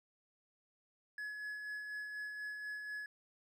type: tone with tremolo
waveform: triangle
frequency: 1695 Hz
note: G#6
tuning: 35 cents sharp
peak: -38 dBFS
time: 1.18-3.06 s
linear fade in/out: 2 ms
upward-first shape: sine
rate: 4.1 Hz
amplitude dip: 35%
effects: none